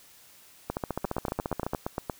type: two click trains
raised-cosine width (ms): 1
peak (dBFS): -15 / -15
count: 16 / 10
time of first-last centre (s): 0.7-1.734 / 1.05-2.098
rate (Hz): 14.5 / 8.59
effects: white hiss -55 dBFS RMS until 2.19 s